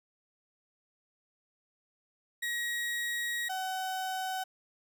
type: tone pair in turn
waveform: 35% pulse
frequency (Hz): 1900 / 754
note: A#6 / F#5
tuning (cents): +33 / +32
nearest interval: octave + major third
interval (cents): 1601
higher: first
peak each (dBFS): -30 / -31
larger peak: first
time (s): 2.42-3.49 / 3.49-4.44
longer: first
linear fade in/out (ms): 10
effects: none